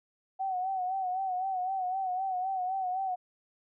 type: tone with vibrato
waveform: sine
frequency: 750 Hz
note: F#5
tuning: 23 cents sharp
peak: -29 dBFS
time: 0.39-3.16 s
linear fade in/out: 20 ms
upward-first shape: sine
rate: 3.9 Hz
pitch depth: 61 cents each way
effects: none